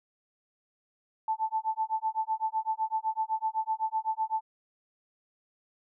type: tone with tremolo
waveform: sine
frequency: 880 Hz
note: A5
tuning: in tune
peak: -24 dBFS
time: 1.28-4.41 s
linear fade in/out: 2 ms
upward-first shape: sine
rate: 7.9 Hz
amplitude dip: 100%
effects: none